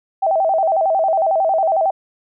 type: tone with vibrato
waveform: sine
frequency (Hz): 708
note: F5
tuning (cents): +23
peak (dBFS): -13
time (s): 0.22-1.91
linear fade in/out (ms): 10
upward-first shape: square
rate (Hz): 11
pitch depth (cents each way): 160
effects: none